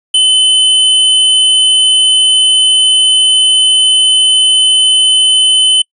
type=tone; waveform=square; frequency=3038 Hz; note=F#7; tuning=45 cents sharp; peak=-6 dBFS; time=0.14-5.82 s; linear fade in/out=5 ms; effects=noise-tail reverb RT60 0.1 s tail -26 dB re dry + resampled to 24000 Hz